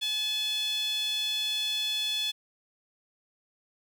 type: tone with high-pass filter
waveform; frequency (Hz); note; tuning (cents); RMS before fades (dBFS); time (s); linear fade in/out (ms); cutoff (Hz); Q
sawtooth; 859; A5; -42; -30; 0.01-2.32; 20; 3300; 7.6
effects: none